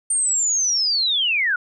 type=linear sweep; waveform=sine; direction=down; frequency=8870 to 1400 Hz; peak=-17 dBFS; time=0.1-1.56 s; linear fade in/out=5 ms; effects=none